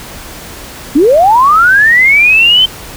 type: linear sweep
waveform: sine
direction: up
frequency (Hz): 257.3 to 3114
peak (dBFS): -3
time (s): 0.95-2.66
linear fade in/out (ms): 10
effects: pink hiss -28 dBFS RMS until 2.96 s